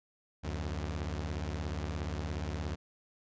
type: beating tone pair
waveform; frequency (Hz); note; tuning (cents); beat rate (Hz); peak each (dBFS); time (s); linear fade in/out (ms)
sawtooth; 74 / 91; D2 / F#2; +14 / -28; 17; -32 / -35; 0.43-2.76; 20
effects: resampled to 16000 Hz